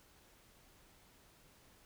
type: silence
effects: pink hiss -65 dBFS RMS until 1.85 s